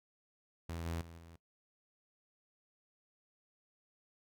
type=tone with level steps; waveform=sawtooth; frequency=83.5 Hz; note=E2; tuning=23 cents sharp; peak=-36 / -33 / -47 / -50 dBFS; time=0.69-1.36 s; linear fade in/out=5 ms; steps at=0.86 / 1.01 / 1.18 s; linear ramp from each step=2 ms; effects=noise-tail reverb RT60 0.1 s tail -20 dB re dry